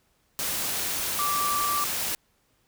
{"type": "tone in noise", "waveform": "sine", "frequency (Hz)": 1168, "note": "D6", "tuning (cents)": -10, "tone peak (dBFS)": -25, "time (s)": [1.19, 1.84], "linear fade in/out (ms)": 0, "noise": "white", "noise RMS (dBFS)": -29, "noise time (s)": [0.39, 2.15], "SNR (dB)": 1, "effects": ["pink hiss -68 dBFS RMS until 2.67 s"]}